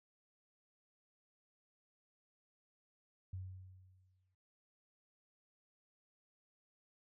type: tone with exponential decay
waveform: sine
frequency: 93.2 Hz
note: F#2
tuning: 13 cents sharp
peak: -40 dBFS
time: 3.33-4.35 s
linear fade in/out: 5 ms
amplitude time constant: 220 ms
effects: none